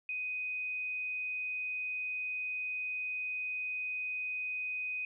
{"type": "tone", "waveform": "sine", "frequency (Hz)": 2500, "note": "D#7", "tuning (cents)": 8, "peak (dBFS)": -34, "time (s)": [0.09, 5.05], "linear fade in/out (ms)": 2, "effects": []}